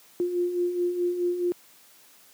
sine beating tone pair, 349.2 / 353.9 Hz, F4 / F4, 0 / +23 cents, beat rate 4.7 Hz, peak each -32 / -24 dBFS, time 0.2-1.52 s, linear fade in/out 0 ms, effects white hiss -55 dBFS RMS until 2.33 s + high-pass 150 Hz 12 dB/octave

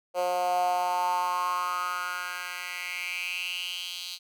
10% pulse tone with high-pass filter sweep, 179.1 Hz, F3, 44 cents sharp, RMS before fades -30 dBFS, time 0.14-4.19 s, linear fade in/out 50 ms, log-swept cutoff 570 to 3800 Hz, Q 5.9, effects none

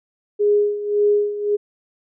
sine tone with tremolo, 413.5 Hz, G#4, 8 cents flat, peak -12 dBFS, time 0.39-1.57 s, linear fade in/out 20 ms, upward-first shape sine, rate 1.8 Hz, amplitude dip 75%, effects none

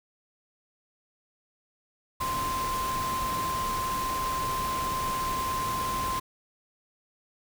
sine tone in noise, 1042 Hz, C6, 7 cents flat, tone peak -28 dBFS, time 2.2-6.2 s, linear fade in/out 10 ms, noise pink, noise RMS -35 dBFS, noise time 2.2-6.2 s, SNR +4 dB, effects none

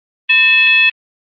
sine tone with frequency modulation, 2593 Hz, E7, 29 cents flat, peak -7 dBFS, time 0.29-0.9 s, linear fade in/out 10 ms, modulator 786 Hz, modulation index 0.74, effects Opus 24 kbps

